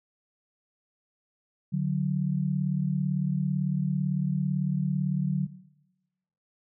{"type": "tone pair together", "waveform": "sine", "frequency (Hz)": [146.83, 184.76], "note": ["D3", "F#3"], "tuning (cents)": [0, -2], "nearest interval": "major third", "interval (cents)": 398, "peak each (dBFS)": -27, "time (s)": [1.72, 5.47], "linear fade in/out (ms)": 20, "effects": ["noise-tail reverb RT60 1.0 s tail -18 dB re dry"]}